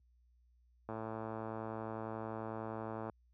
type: click train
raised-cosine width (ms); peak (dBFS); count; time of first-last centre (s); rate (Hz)
1; -28; 246; 0.89-3.097; 111
effects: added 60 Hz sine -60 dBFS peak until 3.33 s + high-pass 80 Hz 12 dB/octave